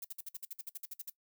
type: noise bursts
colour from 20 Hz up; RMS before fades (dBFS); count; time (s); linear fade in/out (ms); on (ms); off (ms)
violet; -42; 14; 0.02-1.099; 5; 26; 55
effects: noise-tail reverb RT60 0.1 s tail -18 dB re dry